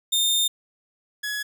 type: tone pair in turn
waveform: sawtooth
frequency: 3634 / 1685.6 Hz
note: A#7 / G#6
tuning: -45 / +25 cents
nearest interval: octave + minor second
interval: 1330 cents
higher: first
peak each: -16 / -23 dBFS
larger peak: first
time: 0.12-0.48 / 1.23-1.43 s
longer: first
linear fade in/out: 10 ms
effects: none